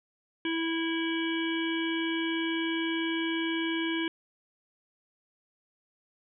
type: harmonic tone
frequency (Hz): 328.1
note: E4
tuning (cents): -8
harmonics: 1 / 3 / 5 / 7 / 9 / 10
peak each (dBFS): -29 / -41 / -37 / -37 / -38 / -41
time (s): 0.45-4.08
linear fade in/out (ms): 2
effects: none